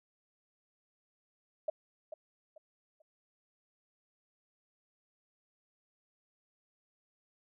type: tone with echo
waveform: sine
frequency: 622.3 Hz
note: D#5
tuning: in tune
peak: -29 dBFS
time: 1.68-1.7 s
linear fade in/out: 5 ms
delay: 440 ms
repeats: 3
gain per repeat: -11 dB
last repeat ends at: 3.02 s
effects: none